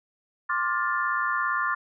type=chord; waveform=sine; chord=D minor seventh; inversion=third; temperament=just; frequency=1057.2 / 1174.7 / 1409.6 / 1762 Hz; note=C6 / D6 / F6 / A6; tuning=+18 / 0 / +16 / +2 cents; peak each=-29 dBFS; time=0.49-1.75 s; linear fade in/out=10 ms; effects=none